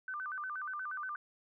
sine tone with vibrato, 1347 Hz, E6, 37 cents sharp, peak -37 dBFS, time 0.08-1.16 s, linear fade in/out 2 ms, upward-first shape square, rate 8.4 Hz, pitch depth 210 cents each way, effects none

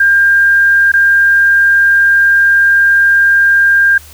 sine tone with dropouts, 1600 Hz, G6, 35 cents sharp, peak -5 dBFS, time 0-3.98 s, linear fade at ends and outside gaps 5 ms, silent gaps 0.919-0.937 s, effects added 76 Hz sine -37 dBFS peak until 4.13 s + white hiss -38 dBFS RMS until 4.13 s

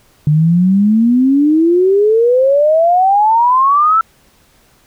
sine exponential sweep, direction up, 146.83 to 1342 Hz, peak -7 dBFS, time 0.27-4.01 s, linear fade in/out 2 ms, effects pink hiss -51 dBFS RMS until 4.86 s

